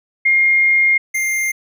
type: tone pair in turn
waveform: sine / square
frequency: 2128 / 2107 Hz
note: C7 / C7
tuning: +29 / +12 cents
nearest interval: unison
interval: 17 cents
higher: first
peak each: -10 / -17 dBFS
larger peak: first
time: 0.25-0.98 / 1.14-1.52 s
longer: first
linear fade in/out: 10 ms
effects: none